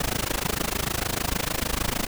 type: noise with amplitude modulation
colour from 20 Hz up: pink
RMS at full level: -23 dBFS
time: 0-2.07 s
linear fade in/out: 5 ms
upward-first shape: sine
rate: 26.6 Hz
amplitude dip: 95%
effects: none